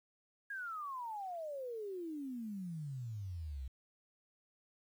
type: exponential sweep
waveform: sine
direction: down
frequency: 1661.2 to 62.3 Hz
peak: -40 dBFS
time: 0.5-3.68 s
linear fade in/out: 5 ms
effects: 11-bit